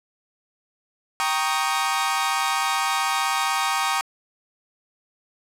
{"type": "chord", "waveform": "sawtooth", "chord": "Eb dominant seventh", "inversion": "first", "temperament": "equal", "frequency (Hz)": [784, 932.3, 1108.7, 1244.5], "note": ["G5", "Bb5", "Db6", "Eb6"], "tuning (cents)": [0, 0, 0, 0], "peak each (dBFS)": -23, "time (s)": [1.2, 4.01], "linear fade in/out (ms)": 0, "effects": ["low-pass 12000 Hz 12 dB/octave"]}